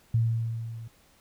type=tone with level ramp; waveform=sine; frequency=114.3 Hz; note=A#2; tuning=34 cents flat; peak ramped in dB=-19 to -38 dBFS; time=0.14-0.88 s; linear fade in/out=5 ms; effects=pink hiss -61 dBFS RMS until 1.2 s